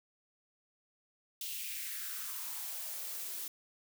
blue noise with high-pass filter sweep, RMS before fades -41 dBFS, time 1.41-3.48 s, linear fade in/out 2 ms, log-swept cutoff 3200 to 300 Hz, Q 3, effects none

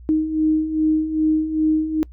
sine beating tone pair, 310 / 312.5 Hz, D#4 / D#4, -6 / +8 cents, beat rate 2.5 Hz, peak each -23 / -17 dBFS, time 0.09-2.03 s, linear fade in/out 0 ms, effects noise-tail reverb RT60 0.1 s tail -25 dB re dry + added 60 Hz sine -38 dBFS peak until 2.12 s

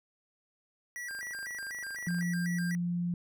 square tone with vibrato, 1760 Hz, A6, in tune, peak -38 dBFS, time 0.96-2.75 s, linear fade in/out 0 ms, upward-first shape square, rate 4 Hz, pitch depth 170 cents each way
click train, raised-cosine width 0.5 ms, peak -37 dBFS, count 29, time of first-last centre 1.11-2.226 s, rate 25.1 Hz
sine tone, 174.5 Hz, F3, 1 cent flat, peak -29 dBFS, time 2.07-3.14 s, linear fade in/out 2 ms
effects none

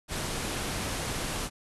pink low-pass noise, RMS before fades -33 dBFS, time 0.08-1.5 s, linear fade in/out 50 ms, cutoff 12000 Hz, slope 96 dB/octave, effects none

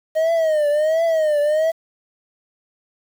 triangle tone with vibrato, 624 Hz, D#5, 5 cents sharp, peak -13 dBFS, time 0.15-1.72 s, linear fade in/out 20 ms, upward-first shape triangle, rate 1.4 Hz, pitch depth 130 cents each way, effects 7-bit

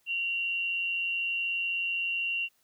sine tone pair together, 2756 / 2935 Hz, F7 / F#7, -24 / -15 cents, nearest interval minor second, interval 109 cents, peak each -28 / -40 dBFS, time 0.06-2.49 s, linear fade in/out 50 ms, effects white hiss -70 dBFS RMS until 2.63 s

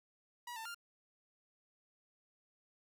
sawtooth tone with pitch steps, 965 / 894 / 1398 Hz, B5 / A5 / F6, -40 / +27 / +1 cents, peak -40 dBFS, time 0.47-0.746 s, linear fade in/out 5 ms, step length 92 ms, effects none

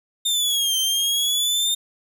sawtooth exponential two-way sweep, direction down then up, 3639 to 3117 to 3639 Hz, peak -16 dBFS, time 0.25-1.75 s, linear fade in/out 10 ms, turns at 0.78 s, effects none

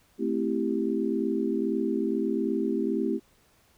sine chord, A minor seventh, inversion none, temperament equal, 220 / 261.6 / 329.6 / 392 Hz, A3 / C4 / E4 / G4, 0 / 0 / 0 / 0 cents, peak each -30 dBFS, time 0.18-3.2 s, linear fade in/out 50 ms, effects pink hiss -63 dBFS RMS until 3.77 s

